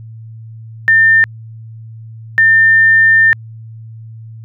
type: tone bursts at uneven times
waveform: sine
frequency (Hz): 1800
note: A6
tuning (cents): +39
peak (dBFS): -5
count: 2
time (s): 0.88-1.24 / 2.38-3.33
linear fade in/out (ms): 0
effects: added 112 Hz sine -29 dBFS peak until 4.44 s